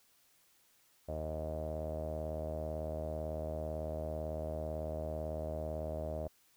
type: tone with low-pass filter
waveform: sawtooth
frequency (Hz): 78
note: D#2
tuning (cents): +5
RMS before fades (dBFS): -39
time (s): 1.08-6.28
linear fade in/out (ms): 10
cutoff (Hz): 610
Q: 9.1
effects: white hiss -69 dBFS RMS until 6.56 s